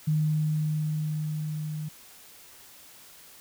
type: tone with level ramp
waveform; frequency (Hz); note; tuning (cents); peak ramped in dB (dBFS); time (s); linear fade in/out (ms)
sine; 153.7; D#3; -21; -21 to -31; 0.07-1.89; 10
effects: white hiss -51 dBFS RMS until 3.4 s